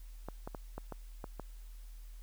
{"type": "clicks", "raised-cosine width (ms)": 1, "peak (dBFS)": -27, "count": 7, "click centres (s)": [0.286, 0.475, 0.548, 0.78, 0.923, 1.242, 1.397], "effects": ["added 40 Hz sine -46 dBFS peak until 2.22 s", "white hiss -65 dBFS RMS until 2.22 s"]}